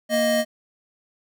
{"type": "tone pair together", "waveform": "square", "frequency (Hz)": [233.1, 622.3], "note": ["A#3", "D#5"], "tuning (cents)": [0, 0], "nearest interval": "octave + perfect fourth", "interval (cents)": 1700, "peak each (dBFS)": [-25, -20], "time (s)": [0.09, 0.45], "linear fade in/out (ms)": 50, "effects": []}